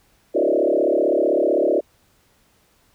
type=tone with frequency modulation; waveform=sine; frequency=469.6 Hz; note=A#4; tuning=13 cents sharp; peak=-15 dBFS; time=0.34-1.81 s; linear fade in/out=20 ms; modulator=35.7 Hz; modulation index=4.3; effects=pink hiss -60 dBFS RMS until 2.94 s